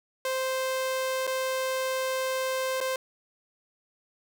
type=tone with dropouts; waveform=sawtooth; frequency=522 Hz; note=C5; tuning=4 cents flat; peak=-23 dBFS; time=0.25-2.96 s; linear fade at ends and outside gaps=2 ms; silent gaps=1.269-1.275 / 2.804-2.811 s; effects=none